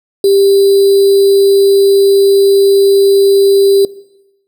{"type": "tone with sample-and-hold", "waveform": "sine", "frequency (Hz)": 394.9, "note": "G4", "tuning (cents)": 13, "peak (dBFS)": -5, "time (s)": [0.24, 3.85], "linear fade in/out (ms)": 2, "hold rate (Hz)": 4410, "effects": ["noise-tail reverb RT60 0.9 s tail -20 dB re dry"]}